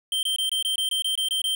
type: tone bursts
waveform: square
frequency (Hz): 3136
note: G7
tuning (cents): 0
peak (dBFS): -23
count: 11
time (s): 0.12-1.55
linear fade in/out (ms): 2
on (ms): 110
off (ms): 22
effects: none